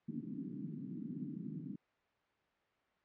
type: band-pass noise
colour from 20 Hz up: white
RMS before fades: -44 dBFS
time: 0.08-1.76 s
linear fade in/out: 10 ms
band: 150 to 290 Hz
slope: 48 dB/octave
effects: white hiss -75 dBFS RMS until 3.04 s + low-pass 2000 Hz 12 dB/octave